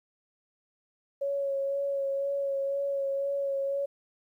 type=tone with vibrato; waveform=sine; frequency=554.4 Hz; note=C#5; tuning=in tune; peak=-27 dBFS; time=1.21-3.86 s; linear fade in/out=10 ms; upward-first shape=sine; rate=2 Hz; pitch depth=19 cents each way; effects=11-bit